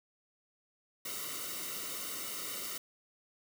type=noise with comb filter; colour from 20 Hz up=white; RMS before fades=-40 dBFS; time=1.05-2.78 s; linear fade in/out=5 ms; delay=1.2 ms; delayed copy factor=-0.8; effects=none